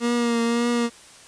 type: tone with vibrato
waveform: 30% pulse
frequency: 235.8 Hz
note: A#3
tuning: 20 cents sharp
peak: -17 dBFS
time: 0-0.9 s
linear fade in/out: 50 ms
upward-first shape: triangle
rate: 1.8 Hz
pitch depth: 32 cents each way
effects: white hiss -47 dBFS RMS until 1.27 s + resampled to 22050 Hz